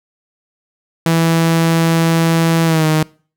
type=tone with pitch glide; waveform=sawtooth; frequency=164.81 to 156.01 Hz; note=E3 to D#3; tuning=0 to +5 cents; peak=-7 dBFS; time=1.06-3.03 s; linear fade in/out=2 ms; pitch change=-95 cents; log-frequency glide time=2.65-2.86 s; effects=noise-tail reverb RT60 0.4 s tail -24 dB re dry